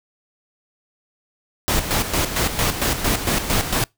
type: noise with tremolo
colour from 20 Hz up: pink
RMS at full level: -19 dBFS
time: 1.68-3.84 s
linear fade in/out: 0 ms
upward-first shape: square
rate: 4.4 Hz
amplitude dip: 60%
effects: noise-tail reverb RT60 0.2 s tail -26 dB re dry